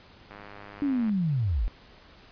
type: click train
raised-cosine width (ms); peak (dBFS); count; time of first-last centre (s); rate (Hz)
0.5; -29; 81; 0.31-1.094; 102
type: linear sweep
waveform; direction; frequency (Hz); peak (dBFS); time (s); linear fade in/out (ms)
sine; down; 293.7 to 36.71; -23; 0.82-1.68; 0
effects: pink hiss -53 dBFS RMS until 2.31 s + resampled to 11025 Hz